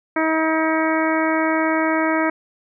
harmonic tone, 318.6 Hz, D#4, 41 cents sharp, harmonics 1 / 2 / 3 / 4 / 5 / 6 / 7, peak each -20 / -23 / -25 / -26 / -27 / -28 / -28 dBFS, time 0.16-2.3 s, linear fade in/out 5 ms, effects none

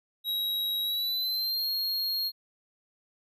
square tone with pitch glide, 3842 to 4263 Hz, B7 to C8, -48 to +32 cents, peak -28 dBFS, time 0.24-2.32 s, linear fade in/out 50 ms, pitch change +180 cents, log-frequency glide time 0.82-1.69 s, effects none

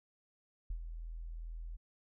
sine tone with ADSR envelope, 41.2 Hz, E1, in tune, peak -34 dBFS, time 0.7-1.77 s, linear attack 5 ms, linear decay 76 ms, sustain -7 dB, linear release 18 ms, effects none

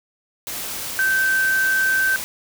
sine tone in noise, 1551 Hz, G6, 19 cents flat, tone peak -16 dBFS, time 0.99-2.16 s, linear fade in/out 0 ms, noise white, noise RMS -29 dBFS, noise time 0.47-2.24 s, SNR +10 dB, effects none

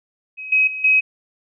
sine tone with level steps, 2540 Hz, D#7, 35 cents sharp, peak -29 / -12 / -25 / -11 dBFS, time 0.37-1.01 s, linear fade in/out 20 ms, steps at 0.52 / 0.67 / 0.84 s, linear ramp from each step 5 ms, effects none

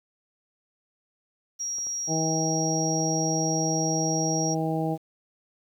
sine tone, 5660 Hz, F8, 22 cents sharp, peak -28 dBFS, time 1.59-4.55 s, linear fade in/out 20 ms
clicks, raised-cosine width 1 ms, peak -35 dBFS, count 3, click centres 1.785 / 1.869 / 3.002 s
harmonic tone, 160 Hz, D#3, 49 cents sharp, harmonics 1 / 2 / 3 / 4 / 5, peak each -28 / -29 / -33 / -33 / -32 dBFS, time 2.07-4.98 s, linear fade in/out 50 ms
effects 9-bit

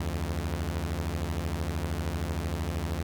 sawtooth beating tone pair, 73.42 / 86.42 Hz, D2 / F2, 0 / -18 cents, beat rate 13 Hz, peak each -28 dBFS, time 0-3.03 s, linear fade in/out 5 ms, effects none

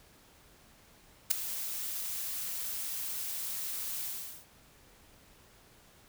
blue noise with ADSR envelope, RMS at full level -22 dBFS, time 1.3-4.46 s, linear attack 13 ms, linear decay 4 ms, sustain -15 dB, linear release 400 ms, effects pink hiss -60 dBFS RMS until 6.08 s

